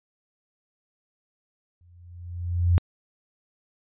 sine tone with exponential growth, 87.31 Hz, F2, in tune, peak -14 dBFS, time 1.81-2.78 s, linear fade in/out 0 ms, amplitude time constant 210 ms, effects resampled to 8000 Hz

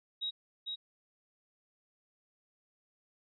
sine tone with echo, 3809 Hz, A#7, 37 cents sharp, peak -33 dBFS, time 0.21-0.31 s, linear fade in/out 20 ms, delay 450 ms, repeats 1, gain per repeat -3 dB, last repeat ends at 0.76 s, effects none

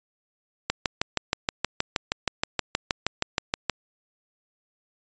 click train, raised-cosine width 0.2 ms, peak -5 dBFS, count 20, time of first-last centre 0.7-3.697 s, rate 6.34 Hz, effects resampled to 16000 Hz

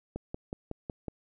click train, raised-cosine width 2 ms, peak -22 dBFS, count 6, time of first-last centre 0.16-1.083 s, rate 5.42 Hz, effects none

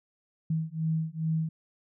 sine beating tone pair, 158.9 / 161.3 Hz, D#3 / E3, +37 / -37 cents, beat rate 2.4 Hz, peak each -30 dBFS, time 0.5-1.49 s, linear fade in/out 5 ms, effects none

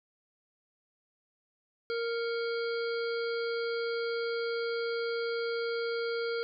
harmonic tone with a mistuned harmonic, 465.1 Hz, A#4, 4 cents flat, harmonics 1 / 3 / 5 / 7 / 9 / 10, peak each -31 / -38 / -45 / -48 / -47 / -46 dBFS, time 1.9-6.43 s, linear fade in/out 0 ms, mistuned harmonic 5, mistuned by -79 cents, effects none

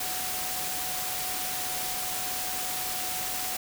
sine tone in noise, 740 Hz, F#5, in tune, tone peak -39 dBFS, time 0-3.57 s, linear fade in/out 5 ms, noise white, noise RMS -32 dBFS, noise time 0-3.57 s, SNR -10 dB, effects none

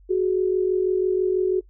sine tone pair together, 370 / 416.1 Hz, F#4 / G#4, 0 / +3 cents, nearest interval major second, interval 203 cents, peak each -19 / -25 dBFS, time 0.09-1.61 s, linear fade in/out 20 ms, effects noise-tail reverb RT60 0.1 s tail -23 dB re dry + added 47 Hz sine -48 dBFS peak until 1.69 s

